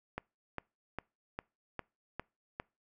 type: click train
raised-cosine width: 0.5 ms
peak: -22 dBFS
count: 7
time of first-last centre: 0.18-2.599 s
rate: 2.48 Hz
effects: noise-tail reverb RT60 0.3 s tail -26 dB re dry